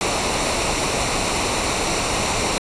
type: noise with comb filter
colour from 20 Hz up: pink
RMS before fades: -21 dBFS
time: 0.01-2.58 s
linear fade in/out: 0 ms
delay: 0.61 ms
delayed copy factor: -0.5
effects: resampled to 22050 Hz